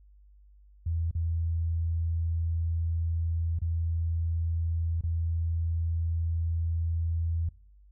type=tone with dropouts; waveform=sine; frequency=82.9 Hz; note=E2; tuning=10 cents sharp; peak=-26 dBFS; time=0.86-7.49 s; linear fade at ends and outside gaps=5 ms; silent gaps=1.111-1.15 / 3.589-3.617 / 5.011-5.036 s; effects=noise-tail reverb RT60 0.7 s tail -25 dB re dry + added 50 Hz sine -53 dBFS peak until 7.91 s